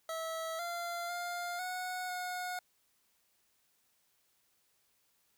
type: tone with pitch steps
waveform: 25% pulse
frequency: 650 / 691 / 702 / 733 / 725 Hz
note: E5 / F5 / F5 / F#5 / F#5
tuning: -24 / -19 / +9 / -16 / -35 cents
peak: -33 dBFS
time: 0.09-2.59 s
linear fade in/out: 2 ms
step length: 500 ms
effects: white hiss -74 dBFS RMS until 5.37 s